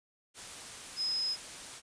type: tone in noise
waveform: sine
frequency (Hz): 5090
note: D#8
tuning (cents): +39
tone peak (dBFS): -30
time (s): 0.96-1.37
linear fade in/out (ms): 50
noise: white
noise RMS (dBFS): -45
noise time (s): 0.34-1.82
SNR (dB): +12
effects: resampled to 22050 Hz